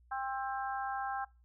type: harmonic tone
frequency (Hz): 265.3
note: C4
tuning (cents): +24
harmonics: 3 / 4 / 5 / 6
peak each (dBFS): -36 / -42 / -42 / -43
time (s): 0.11-1.25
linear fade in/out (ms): 10
effects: noise-tail reverb RT60 0.3 s tail -24 dB re dry + added 60 Hz sine -61 dBFS peak until 1.44 s